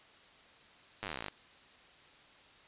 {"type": "slowing click train", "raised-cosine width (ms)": 0.3, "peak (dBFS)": -22, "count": 19, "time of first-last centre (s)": [1.03, 1.283], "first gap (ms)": 9, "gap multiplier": 1.05, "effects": ["white hiss -59 dBFS RMS until 2.67 s", "resampled to 8000 Hz"]}